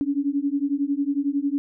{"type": "beating tone pair", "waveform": "sine", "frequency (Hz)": [277.2, 288.2], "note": ["C#4", "D4"], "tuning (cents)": [0, -33], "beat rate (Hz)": 11, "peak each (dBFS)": -24, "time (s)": [0.01, 1.58], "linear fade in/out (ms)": 0, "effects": []}